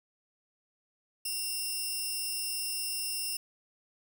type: tone pair together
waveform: 10% pulse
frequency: 2757 / 5205 Hz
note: F7 / E8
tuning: -23 / -23 cents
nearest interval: major seventh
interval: 1100 cents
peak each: -27 / -29 dBFS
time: 1.25-3.37 s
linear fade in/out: 5 ms
effects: none